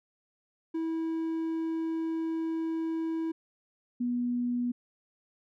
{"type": "tone pair in turn", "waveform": ["triangle", "sine"], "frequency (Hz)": [325.2, 243.6], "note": ["E4", "B3"], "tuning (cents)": [-23, -24], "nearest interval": "perfect fourth", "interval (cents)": 501, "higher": "first", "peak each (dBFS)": -27, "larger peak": "neither", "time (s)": [[0.74, 3.32], [4, 4.72]], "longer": "first", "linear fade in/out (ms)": 10, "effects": []}